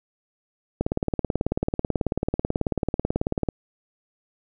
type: click train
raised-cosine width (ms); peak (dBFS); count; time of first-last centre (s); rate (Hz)
2; -9; 50; 0.81-3.488; 18.3
effects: none